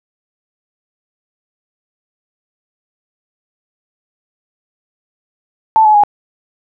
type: tone with pitch steps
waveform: sine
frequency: 880 / 853 / 826.8 Hz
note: A5 / G#5 / G#5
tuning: 0 / +46 / -8 cents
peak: -5 dBFS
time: 5.76-6.036 s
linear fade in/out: 0 ms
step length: 92 ms
effects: none